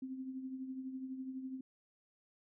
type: tone with tremolo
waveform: sine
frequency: 261.6 Hz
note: C4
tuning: in tune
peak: -38 dBFS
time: 0.02-1.61 s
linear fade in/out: 5 ms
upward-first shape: triangle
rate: 12 Hz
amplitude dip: 60%
effects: none